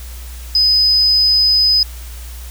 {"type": "tone", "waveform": "sine", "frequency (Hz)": 5020, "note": "D#8", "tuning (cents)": 15, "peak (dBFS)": -9, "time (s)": [0.55, 1.83], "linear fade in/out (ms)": 2, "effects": ["added 60 Hz sine -28 dBFS peak until 2.5 s", "white hiss -38 dBFS RMS until 2.5 s"]}